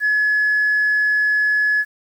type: tone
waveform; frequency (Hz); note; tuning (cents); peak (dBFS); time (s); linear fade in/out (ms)
sine; 1701; G#6; +41; -13; 0-1.85; 50
effects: tanh soft clip ceiling -11 dBFS + 8-bit